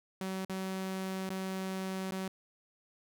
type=tone with dropouts; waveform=sawtooth; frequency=189.5 Hz; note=F#3; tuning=42 cents sharp; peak=-31 dBFS; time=0.21-2.28 s; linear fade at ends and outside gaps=2 ms; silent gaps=0.45-0.496 / 1.292-1.302 / 2.11-2.12 s; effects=none